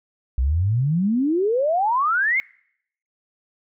sine exponential sweep, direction up, 59.8 to 2217 Hz, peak -17 dBFS, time 0.38-2.4 s, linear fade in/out 0 ms, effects noise-tail reverb RT60 0.7 s tail -25 dB re dry

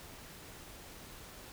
silence, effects pink hiss -51 dBFS RMS until 1.52 s

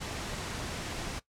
pink noise, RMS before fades -37 dBFS, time 0-1.2 s, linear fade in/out 20 ms, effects noise-tail reverb RT60 0.1 s tail -17 dB re dry + low-pass 8000 Hz 12 dB/octave

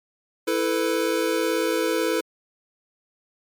square chord, E suspended fourth, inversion none, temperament equal with one note detuned, 329.6 / 440 / 498.2 Hz, E4 / A4 / B4, 0 / 0 / +15 cents, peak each -26 dBFS, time 0.47-2.21 s, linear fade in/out 10 ms, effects MP3 96 kbps

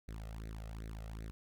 sawtooth tone with flanger, 54.6 Hz, A1, 13 cents flat, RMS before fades -45 dBFS, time 0.08-1.31 s, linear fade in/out 0 ms, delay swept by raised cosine 0.48 to 1.58 ms, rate 2.6 Hz, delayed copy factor +1, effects none

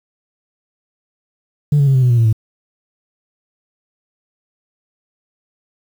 sine tone with pitch steps, 146.83 / 140.93 / 135.27 / 129.83 / 124.62 / 119.61 / 114.8 / 110.19 Hz, D3 / C#3 / C#3 / C3 / B2 / A#2 / A#2 / A2, 0 / +29 / -42 / -13 / +16 / +45 / -26 / +3 cents, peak -7 dBFS, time 1.72-2.328 s, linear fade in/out 5 ms, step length 76 ms, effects tanh soft clip ceiling -7 dBFS + 7-bit

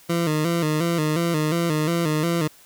20% pulse tone with vibrato, 161.4 Hz, E3, 36 cents flat, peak -15 dBFS, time 0.09-2.48 s, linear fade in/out 10 ms, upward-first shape square, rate 2.8 Hz, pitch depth 87 cents each way, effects white hiss -51 dBFS RMS until 2.65 s

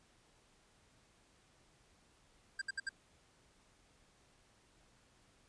square tone bursts, 1592 Hz, G6, 26 cents sharp, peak -37 dBFS, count 4, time 2.59-2.892 s, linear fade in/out 5 ms, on 26 ms, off 66 ms, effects pink hiss -69 dBFS RMS until 5.48 s + resampled to 22050 Hz

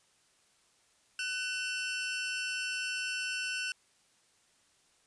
sawtooth tone pair together, 1501.4 / 2700 Hz, F#6 / E7, +25 / +41 cents, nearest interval minor seventh, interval 1016 cents, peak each -33 / -32 dBFS, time 1.19-3.72 s, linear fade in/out 2 ms, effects white hiss -68 dBFS RMS until 5.06 s + resampled to 22050 Hz

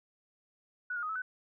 sine tone with pitch steps, 1471 / 1417 / 1248 / 1302 / 1505 Hz, F#6 / F6 / D#6 / E6 / F#6, -11 / +25 / +5 / -22 / +29 cents, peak -33 dBFS, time 0.9-1.22 s, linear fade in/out 5 ms, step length 64 ms, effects none

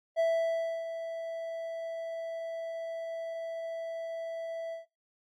triangle tone with ADSR envelope, 660 Hz, E5, 2 cents sharp, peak -21 dBFS, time 0.16-4.86 s, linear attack 36 ms, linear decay 640 ms, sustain -11 dB, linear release 140 ms, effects noise-tail reverb RT60 0.3 s tail -25 dB re dry + AAC 48 kbps

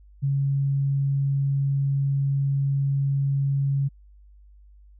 sine tone, 138.59 Hz, C#3, in tune, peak -20 dBFS, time 0.22-3.89 s, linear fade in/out 20 ms, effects added 50 Hz sine -48 dBFS peak until 4.99 s

